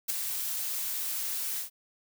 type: noise with ADSR envelope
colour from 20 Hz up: blue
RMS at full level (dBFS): -26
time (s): 0.08-1.7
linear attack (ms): 20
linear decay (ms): 6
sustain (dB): -7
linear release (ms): 110
effects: none